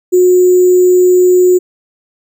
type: tone with sample-and-hold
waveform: sine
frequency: 363 Hz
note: F#4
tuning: 33 cents flat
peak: -4 dBFS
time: 0.12-1.59 s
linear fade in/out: 20 ms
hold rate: 7350 Hz
effects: none